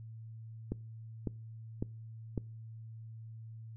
click train, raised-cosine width 3 ms, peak -21 dBFS, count 4, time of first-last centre 0.72-2.377 s, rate 1.81 Hz, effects noise-tail reverb RT60 0.4 s tail -24 dB re dry + added 112 Hz sine -45 dBFS peak until 3.76 s

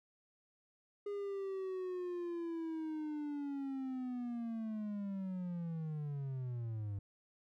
triangle linear sweep, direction down, 410 to 98 Hz, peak -36 dBFS, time 1.06-6.99 s, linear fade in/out 5 ms, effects none

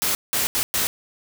white noise bursts at uneven times, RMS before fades -22 dBFS, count 4, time 0.02-0.15 / 0.33-0.47 / 0.55-0.63 / 0.74-0.87 s, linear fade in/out 0 ms, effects none

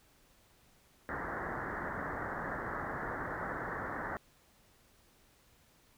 white low-pass noise, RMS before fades -39 dBFS, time 1.09-4.17 s, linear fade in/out 0 ms, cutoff 1900 Hz, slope 96 dB/octave, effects pink hiss -66 dBFS RMS until 5.97 s

